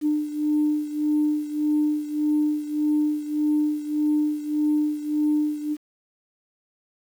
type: beating tone pair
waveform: sine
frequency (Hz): 300 / 301.7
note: D4 / D4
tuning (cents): +37 / +47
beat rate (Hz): 1.7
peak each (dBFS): -21 / -25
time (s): 0.01-5.77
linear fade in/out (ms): 50
effects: tanh soft clip ceiling -13 dBFS + 8-bit